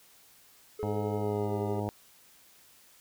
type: tone with pitch glide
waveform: triangle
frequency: 427.6 to 403.8 Hz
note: A4 to G#4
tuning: -49 to -49 cents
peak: -32 dBFS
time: 0.79-1.8 s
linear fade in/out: 5 ms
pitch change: -100 cents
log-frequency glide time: 1.14-1.54 s
type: harmonic tone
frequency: 103.83 Hz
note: G#2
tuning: in tune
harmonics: 1 / 2 / 3 / 4 / 5 / 6 / 7 / 8 / 9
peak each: -34 / -37 / -39 / -40 / -41 / -42 / -42 / -43 / -44 dBFS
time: 0.83-1.89 s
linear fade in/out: 0 ms
effects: white hiss -59 dBFS RMS until 3 s